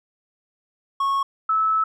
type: tone pair in turn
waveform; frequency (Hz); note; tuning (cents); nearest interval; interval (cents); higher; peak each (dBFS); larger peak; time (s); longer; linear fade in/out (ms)
triangle / sine; 1100 / 1303.8; C#6 / E6; -14 / -19; minor third; 295; second; -17; neither; 1-1.23 / 1.49-1.84; second; 5
effects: none